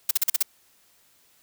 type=noise bursts; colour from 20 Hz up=blue; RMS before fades=-20 dBFS; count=6; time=0.09-0.426 s; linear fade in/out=5 ms; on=21 ms; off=42 ms; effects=white hiss -61 dBFS RMS until 1.42 s